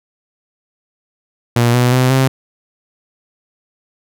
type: tone with pitch steps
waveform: sawtooth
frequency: 119.2 / 123.4 / 127.76 / 132.26 Hz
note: A#2 / B2 / C3 / C3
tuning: +39 / -1 / -41 / +19 cents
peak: -6 dBFS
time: 1.56-2.28 s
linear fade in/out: 5 ms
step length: 180 ms
effects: none